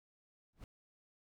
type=noise with exponential growth; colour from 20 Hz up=brown; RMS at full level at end=-45 dBFS; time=0.53-0.64 s; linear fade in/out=1 ms; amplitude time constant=23 ms; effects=none